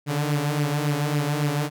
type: tone with flanger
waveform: sawtooth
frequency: 146.83 Hz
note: D3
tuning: in tune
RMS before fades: -24 dBFS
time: 0.06-1.7 s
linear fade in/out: 50 ms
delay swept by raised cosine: 0.38 to 5.68 ms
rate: 3.6 Hz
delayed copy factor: +0.6
effects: none